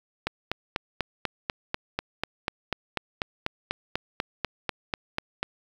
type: click train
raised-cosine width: 0.3 ms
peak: -10 dBFS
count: 22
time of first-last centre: 0.27-5.43 s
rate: 4.07 Hz
effects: 7-bit